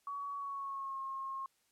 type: tone with pitch glide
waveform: sine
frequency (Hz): 1128 to 1076.4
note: C#6 to C6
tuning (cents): +30 to +49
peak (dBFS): -38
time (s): 0.07-1.46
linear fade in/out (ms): 2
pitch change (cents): -81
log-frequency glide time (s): 0.34-0.99
effects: white hiss -75 dBFS RMS until 1.71 s + low-pass 12000 Hz 12 dB/octave